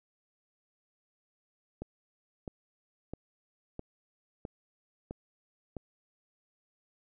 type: click train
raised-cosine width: 2 ms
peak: -25 dBFS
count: 7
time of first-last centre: 1.82-5.767 s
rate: 1.52 Hz
effects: none